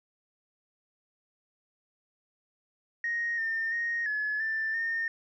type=tone with pitch steps; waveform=sine; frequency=1870 / 1810 / 1865 / 1707 / 1774 / 1826 Hz; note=A#6 / A6 / A#6 / G#6 / A6 / A#6; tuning=+5 / +48 / 0 / +47 / +14 / -36 cents; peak=-27 dBFS; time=3.04-5.08 s; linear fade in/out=2 ms; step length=340 ms; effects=tanh soft clip ceiling -23 dBFS